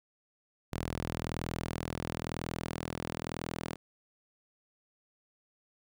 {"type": "tone with high-pass filter sweep", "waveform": "sawtooth", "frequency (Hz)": 41, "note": "E1", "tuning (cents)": -9, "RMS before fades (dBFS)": -38, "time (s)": [0.72, 3.76], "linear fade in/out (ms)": 10, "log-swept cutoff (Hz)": [88, 170], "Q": 0.71, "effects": []}